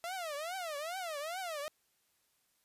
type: tone with vibrato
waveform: sawtooth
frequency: 661 Hz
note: E5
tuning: 5 cents sharp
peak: -34 dBFS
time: 0.04-1.68 s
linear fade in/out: 0 ms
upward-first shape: triangle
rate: 2.4 Hz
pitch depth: 290 cents each way
effects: white hiss -75 dBFS RMS until 2.64 s + resampled to 32000 Hz